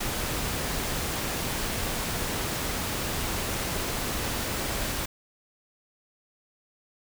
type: noise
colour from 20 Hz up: pink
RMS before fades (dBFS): -30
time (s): 0-5.06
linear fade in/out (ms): 10
effects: none